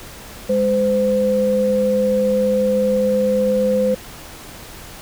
sine tone pair together, 205.2 / 513 Hz, G#3 / C5, -21 / -34 cents, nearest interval octave + major third, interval 1587 cents, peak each -20 / -15 dBFS, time 0.49-3.95 s, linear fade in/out 10 ms, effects pink hiss -37 dBFS RMS until 5.01 s

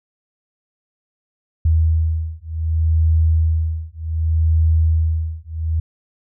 sine beating tone pair, 80 / 80.66 Hz, D#2 / E2, +49 / -37 cents, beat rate 0.66 Hz, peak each -17 dBFS, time 1.65-5.8 s, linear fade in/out 5 ms, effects none

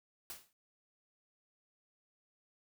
white noise with exponential decay, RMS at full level -42 dBFS, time 0.3-0.53 s, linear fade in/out 1 ms, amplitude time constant 48 ms, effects none

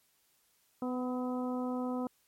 harmonic tone with a mistuned harmonic, 250.8 Hz, B3, 27 cents sharp, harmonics 1 / 2 / 3 / 4 / 5, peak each -33 / -39 / -43 / -45 / -47 dBFS, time 0.82-2.07 s, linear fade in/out 2 ms, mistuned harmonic 5, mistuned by +24 cents, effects white hiss -71 dBFS RMS until 2.27 s + MP3 64 kbps

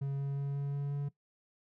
triangle tone with pitch steps, 138.59 / 139.39 / 140.2 / 141.01 / 141.83 / 142.65 Hz, C#3 / C#3 / C#3 / C#3 / C#3 / C#3, 0 / +10 / +20 / +30 / +40 / +50 cents, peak -30 dBFS, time 0.01-1.09 s, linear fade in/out 10 ms, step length 180 ms, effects noise-tail reverb RT60 0.1 s tail -18 dB re dry

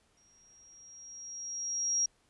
sine tone with exponential growth, 5640 Hz, F8, 16 cents sharp, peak -25 dBFS, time 0.17-2.06 s, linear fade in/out 5 ms, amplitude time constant 410 ms, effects pink hiss -70 dBFS RMS until 2.29 s + resampled to 24000 Hz

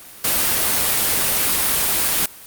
white noise, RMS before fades -18 dBFS, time 0.24-2.26 s, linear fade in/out 5 ms, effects white hiss -40 dBFS RMS until 2.46 s + Opus 32 kbps

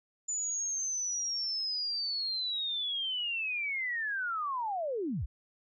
sine linear sweep, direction down, 7040 to 40.09 Hz, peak -31 dBFS, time 0.28-5.26 s, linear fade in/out 10 ms, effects none

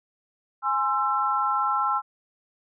sine chord, Ab augmented, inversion none, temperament equal with one note detuned, 830.6 / 1046.5 / 1337.7 Hz, Ab5 / C6 / E6, 0 / 0 / +25 cents, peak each -27 / -27 / -24 dBFS, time 0.62-2.02 s, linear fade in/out 50 ms, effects none

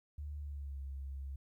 sine tone with pitch glide, 73.42 to 68.11 Hz, D2 to C#2, 0 to -30 cents, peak -40 dBFS, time 0.18-1.36 s, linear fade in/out 5 ms, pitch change -130 cents, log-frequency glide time 0.37-0.81 s, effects 13-bit

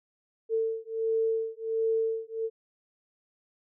sine beating tone pair, 447.5 / 448.9 Hz, A4 / A4, +29 / +35 cents, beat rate 1.4 Hz, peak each -29 dBFS, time 0.49-2.5 s, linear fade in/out 50 ms, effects none

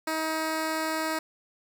10% pulse tone, 317.2 Hz, D#4, 33 cents sharp, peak -19 dBFS, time 0.07-1.19 s, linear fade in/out 5 ms, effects none

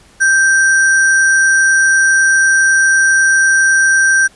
sine tone with sample-and-hold, 1568 Hz, G6, in tune, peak -7 dBFS, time 0.2-4.28 s, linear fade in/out 20 ms, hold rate 7350 Hz, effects pink hiss -46 dBFS RMS until 4.35 s + resampled to 24000 Hz

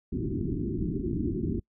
white low-pass noise, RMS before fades -30 dBFS, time 0.12-1.6 s, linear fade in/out 10 ms, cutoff 380 Hz, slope 96 dB/octave, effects noise-tail reverb RT60 0.1 s tail -26 dB re dry

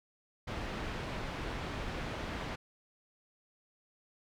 pink low-pass noise, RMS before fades -39 dBFS, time 0.47-2.56 s, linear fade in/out 10 ms, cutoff 3000 Hz, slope 12 dB/octave, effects none

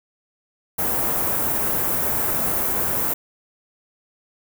white band-stop noise, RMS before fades -22 dBFS, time 0.78-3.14 s, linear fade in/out 10 ms, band 1100 to 16000 Hz, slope 12 dB/octave, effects none

